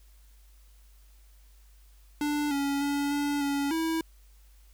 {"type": "tone with pitch steps", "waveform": "square", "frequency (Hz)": [294.5, 280.5, 284.7, 288.1, 282.1, 324.7], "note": ["D4", "C#4", "C#4", "D4", "C#4", "E4"], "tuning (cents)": [5, 21, 46, -33, 30, -26], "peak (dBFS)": -27, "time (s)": [2.21, 4.01], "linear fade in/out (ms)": 2, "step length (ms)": 300, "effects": ["added 50 Hz sine -53 dBFS peak until 4.73 s", "white hiss -65 dBFS RMS until 4.73 s"]}